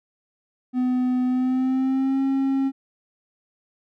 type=tone with pitch glide; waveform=triangle; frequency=251.9 to 270 Hz; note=B3 to C#4; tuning=+34 to -45 cents; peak=-17 dBFS; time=0.73-2.72 s; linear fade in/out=50 ms; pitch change=+121 cents; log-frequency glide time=1.25-2.21 s; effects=none